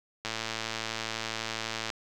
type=click train; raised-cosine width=0.2 ms; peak=-15 dBFS; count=186; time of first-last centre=0.25-1.902 s; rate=112 Hz; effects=none